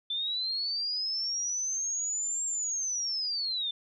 sine linear two-way sweep, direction up then down, 3515 to 7470 to 3515 Hz, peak -29 dBFS, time 0.1-3.71 s, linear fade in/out 5 ms, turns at 2.45 s, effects none

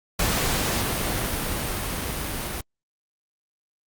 pink noise with level ramp, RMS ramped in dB -23 to -30 dBFS, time 0.19-2.61 s, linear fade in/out 5 ms, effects Opus 48 kbps

